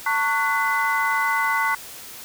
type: tone cluster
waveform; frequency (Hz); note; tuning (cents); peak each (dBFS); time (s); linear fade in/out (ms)
sine; 899 / 1117 / 1477 / 2018; A5 / C#6 / F#6 / B6; +37 / +13 / -3 / +37; -24; 0.06-1.75; 5
effects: tanh soft clip ceiling -9 dBFS + white hiss -39 dBFS RMS until 2.24 s